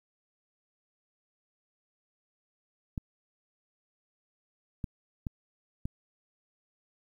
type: clicks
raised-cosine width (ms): 5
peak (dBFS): -21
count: 4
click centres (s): 2.978 / 4.842 / 5.268 / 5.855
effects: 10-bit